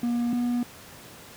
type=tone pair in turn; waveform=triangle; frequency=238.6 / 242.2 Hz; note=A#3 / B3; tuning=+41 / -34 cents; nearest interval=unison; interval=25 cents; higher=second; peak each=-21 dBFS; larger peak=neither; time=0.03-0.33 / 0.33-0.63 s; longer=neither; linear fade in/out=2 ms; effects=pink hiss -46 dBFS RMS until 1.36 s + high-pass 80 Hz 12 dB/octave